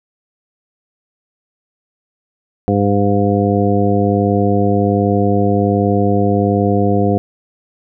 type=harmonic tone; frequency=101.3 Hz; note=G#2; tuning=43 cents flat; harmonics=1 / 2 / 3 / 4 / 5 / 7; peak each=-17 / -16 / -19 / -19 / -19 / -20 dBFS; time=2.68-7.18 s; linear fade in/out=0 ms; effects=none